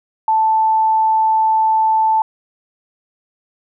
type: tone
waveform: sine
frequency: 880 Hz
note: A5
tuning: in tune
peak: -11 dBFS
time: 0.28-2.22 s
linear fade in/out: 2 ms
effects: none